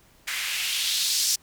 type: noise with band-pass filter sweep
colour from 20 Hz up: blue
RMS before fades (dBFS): -26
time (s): 0.27-1.36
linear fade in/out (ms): 10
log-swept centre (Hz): 1900 to 5500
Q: 2
effects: pink hiss -58 dBFS RMS until 1.42 s